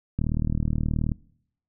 click train, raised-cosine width 5 ms, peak -13 dBFS, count 37, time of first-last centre 0.19-1.118 s, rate 38.8 Hz, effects noise-tail reverb RT60 0.7 s tail -23 dB re dry

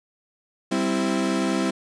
35% pulse chord, C major, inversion second, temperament equal with one note detuned, 196 / 260.4 / 329.6 Hz, G3 / C4 / E4, 0 / -8 / 0 cents, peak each -24 dBFS, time 0.71-1.71 s, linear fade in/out 10 ms, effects resampled to 22050 Hz

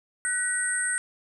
sine tone cluster, 1493 / 1916 / 8340 / 9050 Hz, F#6 / A#6 / C9 / C#9, +15 / +47 / -7 / +35 cents, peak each -29 / -32 / -28 / -33 dBFS, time 0.25-0.98 s, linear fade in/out 0 ms, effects none

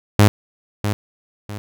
sawtooth tone with echo, 103.3 Hz, G#2, 9 cents flat, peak -4 dBFS, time 0.19-0.28 s, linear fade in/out 0 ms, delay 650 ms, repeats 2, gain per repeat -10 dB, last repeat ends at 1.58 s, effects none

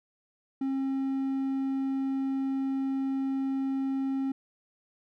triangle tone, 269 Hz, C4, 48 cents sharp, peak -25 dBFS, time 0.61-4.32 s, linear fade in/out 5 ms, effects none

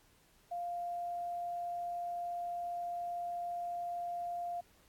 sine tone with quantisation, 698.5 Hz, F5, in tune, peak -36 dBFS, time 0.51-4.61 s, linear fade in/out 10 ms, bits 11, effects pink hiss -67 dBFS RMS until 4.88 s + AAC 64 kbps

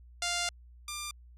5% pulse tone pair in turn, 699 / 1192.8 Hz, F5 / D6, +1 / +27 cents, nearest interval major sixth, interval 926 cents, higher second, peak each -18 / -23 dBFS, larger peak first, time 0.22-0.49 / 0.88-1.11 s, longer first, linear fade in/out 2 ms, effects added 60 Hz sine -51 dBFS peak until 1.37 s + low-pass 9000 Hz 12 dB/octave

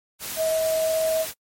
sine tone in noise, 640 Hz, D#5, 49 cents sharp, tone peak -20 dBFS, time 0.36-1.26 s, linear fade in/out 50 ms, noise white, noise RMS -32 dBFS, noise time 0.19-1.34 s, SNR +9 dB, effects noise-tail reverb RT60 0.1 s tail -26 dB re dry + MP3 64 kbps

